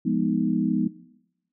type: chord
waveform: sine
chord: F half-diminished seventh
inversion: none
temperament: equal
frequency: 174.61 / 207.7 / 246.9 / 311.1 Hz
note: F3 / Ab3 / Cb4 / Eb4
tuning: 0 / 0 / 0 / 0 cents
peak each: -27 / -25 / -25 / -28 dBFS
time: 0.05-0.88 s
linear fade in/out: 10 ms
effects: noise-tail reverb RT60 0.9 s tail -19 dB re dry